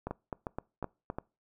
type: two click trains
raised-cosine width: 1 ms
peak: -21 / -21 dBFS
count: 4 / 5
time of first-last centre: 0.11-1.185 / 0.07-1.101 s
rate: 2.79 / 3.88 Hz
effects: noise-tail reverb RT60 0.3 s tail -24 dB re dry